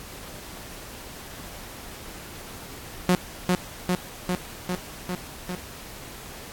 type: tone with echo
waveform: sawtooth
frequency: 180.7 Hz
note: F#3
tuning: 41 cents flat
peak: -13 dBFS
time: 3.09-3.15 s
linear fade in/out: 0 ms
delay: 400 ms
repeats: 6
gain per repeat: -2 dB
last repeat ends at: 5.55 s
effects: pink hiss -41 dBFS RMS until 6.52 s + AAC 64 kbps